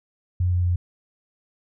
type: tone with pitch steps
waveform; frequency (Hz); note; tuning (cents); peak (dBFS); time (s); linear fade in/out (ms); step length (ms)
sine; 89.6 / 88.98 / 88.37; F2 / F2 / F2; +45 / +33 / +21; -18; 0.4-0.76; 5; 120
effects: none